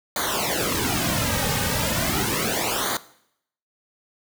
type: noise with flanger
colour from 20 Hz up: pink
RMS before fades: -24 dBFS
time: 0.16-2.97 s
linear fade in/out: 2 ms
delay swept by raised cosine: 0.37 to 2.97 ms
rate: 0.36 Hz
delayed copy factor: -0.9
effects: noise-tail reverb RT60 0.7 s tail -18 dB re dry